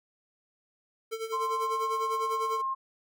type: tone with tremolo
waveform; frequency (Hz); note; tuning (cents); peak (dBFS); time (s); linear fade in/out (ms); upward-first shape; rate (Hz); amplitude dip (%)
square; 447.1; A4; +28; -31; 1.11-2.62; 20; sine; 10; 75
type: tone with pitch glide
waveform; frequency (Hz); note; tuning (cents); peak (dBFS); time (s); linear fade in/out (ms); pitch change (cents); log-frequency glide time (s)
sine; 1046.5 to 1065.4; C6 to C6; 0 to +31; -28; 1.32-2.75; 20; +31; 1.53-1.85
effects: none